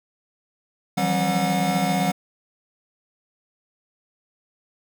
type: tone cluster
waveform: square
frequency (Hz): 163.8 / 176.4 / 191.5 / 267.6 / 726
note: E3 / F3 / G3 / C4 / F#5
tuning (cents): -11 / +18 / -40 / +39 / -33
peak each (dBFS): -29 / -29 / -25 / -30 / -25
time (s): 0.97-2.12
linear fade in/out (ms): 10
effects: none